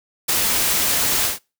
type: noise with ADSR envelope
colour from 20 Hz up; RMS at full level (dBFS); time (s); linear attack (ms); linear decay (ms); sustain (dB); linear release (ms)
white; -17; 0.28-1.39; 15; 4; -2; 140
effects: noise-tail reverb RT60 0.3 s tail -26 dB re dry